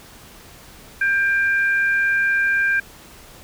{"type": "tone pair together", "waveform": "sine", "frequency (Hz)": [1591, 2384], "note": ["G6", "D7"], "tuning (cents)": [25, 25], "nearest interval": "perfect fifth", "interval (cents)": 700, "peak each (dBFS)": [-16, -26], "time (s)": [1.01, 2.8], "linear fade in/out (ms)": 5, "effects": ["pink hiss -44 dBFS RMS until 3.43 s"]}